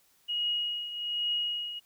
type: tone with tremolo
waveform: sine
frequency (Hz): 2889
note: F#7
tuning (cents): -42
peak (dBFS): -26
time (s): 0.28-1.8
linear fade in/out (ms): 20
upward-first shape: triangle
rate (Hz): 1.2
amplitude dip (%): 70
effects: white hiss -66 dBFS RMS until 1.85 s